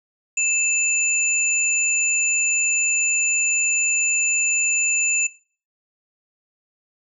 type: tone pair together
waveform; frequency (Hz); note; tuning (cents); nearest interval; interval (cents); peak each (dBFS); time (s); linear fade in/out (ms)
sine; 2635 / 7046; E7 / A8; -1 / +1; octave + perfect fourth; 1702; -21; 0.37-5.27; 5
effects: noise-tail reverb RT60 0.4 s tail -18 dB re dry